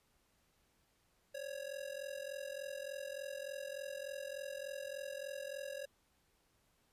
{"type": "ring-modulated tone", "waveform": "square", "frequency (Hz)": 554.4, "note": "C#5", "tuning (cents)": 0, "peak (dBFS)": -40, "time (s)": [1.34, 5.86], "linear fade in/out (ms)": 10, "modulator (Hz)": 21.7, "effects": ["pink hiss -75 dBFS RMS until 6.92 s", "resampled to 32000 Hz"]}